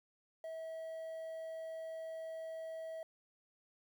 triangle tone with quantisation, 647 Hz, E5, 32 cents flat, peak -40 dBFS, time 0.44-3.03 s, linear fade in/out 2 ms, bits 11, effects none

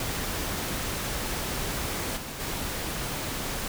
pink noise with level steps, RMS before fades -31 / -37 / -32 dBFS, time 0-3.68 s, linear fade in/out 2 ms, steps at 2.16 / 2.39 s, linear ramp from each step 20 ms, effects none

